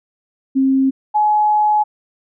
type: tone pair in turn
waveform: sine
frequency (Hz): 267.1 / 845.6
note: C4 / G#5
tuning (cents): +36 / +31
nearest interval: octave + minor sixth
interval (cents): 1995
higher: second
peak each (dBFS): -11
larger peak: neither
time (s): 0.55-0.91 / 1.14-1.84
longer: second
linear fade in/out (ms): 20
effects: none